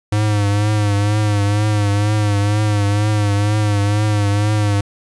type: tone with vibrato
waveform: square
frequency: 103.83 Hz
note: G#2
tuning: in tune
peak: -14 dBFS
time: 0.12-4.81 s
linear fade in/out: 5 ms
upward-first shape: triangle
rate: 2.1 Hz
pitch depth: 58 cents each way
effects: resampled to 24000 Hz + 9-bit